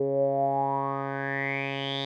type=tone with low-pass filter sweep; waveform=10% pulse; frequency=137.4 Hz; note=C#3; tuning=15 cents flat; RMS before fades=-28 dBFS; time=0-2.05 s; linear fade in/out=5 ms; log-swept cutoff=440 to 3800 Hz; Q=8.6; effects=none